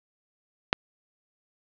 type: click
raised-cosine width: 0.3 ms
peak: -3 dBFS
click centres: 0.729 s
effects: resampled to 11025 Hz + 7-bit